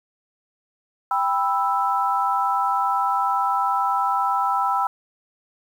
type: chord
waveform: sine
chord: E minor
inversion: first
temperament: just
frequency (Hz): 791.1 / 988.9 / 1318.5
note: G5 / B5 / E6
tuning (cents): +16 / +2 / 0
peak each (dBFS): -23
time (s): 1.11-4.87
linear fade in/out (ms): 2
effects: 8-bit